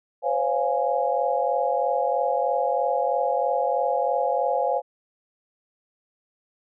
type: chord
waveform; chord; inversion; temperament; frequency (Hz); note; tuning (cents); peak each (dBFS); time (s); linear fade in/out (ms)
sine; Db major seventh; third; equal with one note detuned; 511.3 / 554.4 / 698.5 / 830.6; C5 / Db5 / F5 / Ab5; -40 / 0 / 0 / 0; -26; 0.22-4.82; 50
effects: none